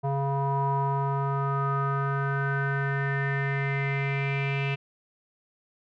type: tone with low-pass filter sweep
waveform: square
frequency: 138.59 Hz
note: C#3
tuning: in tune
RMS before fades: -27 dBFS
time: 0.03-4.76 s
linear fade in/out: 20 ms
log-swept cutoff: 830 to 2600 Hz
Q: 7.3
effects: none